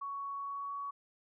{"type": "tone with pitch glide", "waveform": "sine", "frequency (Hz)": [1116, 1124.4], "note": ["C#6", "C#6"], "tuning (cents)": [11, 24], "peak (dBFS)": -37, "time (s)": [0.01, 0.91], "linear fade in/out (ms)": 10, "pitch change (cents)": 13, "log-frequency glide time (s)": [0.35, 0.74], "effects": []}